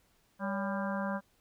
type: harmonic tone with a mistuned harmonic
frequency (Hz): 198.8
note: G3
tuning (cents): +25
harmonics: 1 / 3 / 4 / 5 / 6 / 7 / 8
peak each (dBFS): -34 / -38 / -44 / -40 / -45 / -45 / -42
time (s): 0.39-1.21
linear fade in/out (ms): 50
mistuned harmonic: 3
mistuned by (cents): -76
effects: pink hiss -70 dBFS RMS until 1.4 s